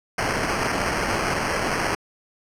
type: noise with sample-and-hold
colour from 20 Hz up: white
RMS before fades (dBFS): -24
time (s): 0.18-1.95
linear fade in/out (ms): 5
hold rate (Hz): 3675
effects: low-pass 9000 Hz 12 dB/octave